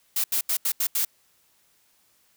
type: noise bursts at uneven times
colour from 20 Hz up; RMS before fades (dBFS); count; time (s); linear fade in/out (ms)
blue; -24; 6; 0.16-0.24 / 0.32-0.41 / 0.49-0.57 / 0.65-0.72 / 0.8-0.87 / 0.95-1.05; 5
effects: white hiss -64 dBFS RMS until 2.36 s